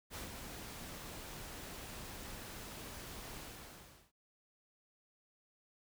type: noise with ADSR envelope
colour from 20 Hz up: pink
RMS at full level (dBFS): -44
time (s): 0.1-4.12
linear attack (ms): 52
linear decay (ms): 130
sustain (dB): -4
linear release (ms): 760
effects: none